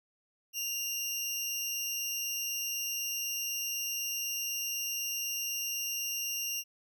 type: tone pair together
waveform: 25% pulse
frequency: 2788 / 5796 Hz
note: F7 / F#8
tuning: -4 / -37 cents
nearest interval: octave + minor second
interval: 1267 cents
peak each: -31 / -32 dBFS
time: 0.53-6.64 s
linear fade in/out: 50 ms
effects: none